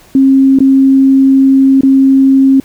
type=tone with dropouts; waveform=sine; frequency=268.8 Hz; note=C4; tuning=47 cents sharp; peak=-3 dBFS; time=0.15-2.6 s; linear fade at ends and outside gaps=2 ms; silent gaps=0.588-0.604 / 1.809-1.833 s; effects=pink hiss -42 dBFS RMS until 2.64 s